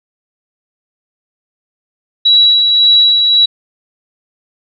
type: tone with tremolo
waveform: sine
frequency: 3904 Hz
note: B7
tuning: 21 cents flat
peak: -4 dBFS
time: 2.25-3.46 s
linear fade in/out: 10 ms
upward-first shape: sine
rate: 1.8 Hz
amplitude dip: 35%
effects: none